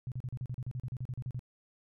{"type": "tone bursts", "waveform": "sine", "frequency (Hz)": 126, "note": "B2", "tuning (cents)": 35, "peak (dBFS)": -34, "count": 16, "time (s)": [0.07, 1.393], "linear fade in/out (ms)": 0, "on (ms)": 48, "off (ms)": 37, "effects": []}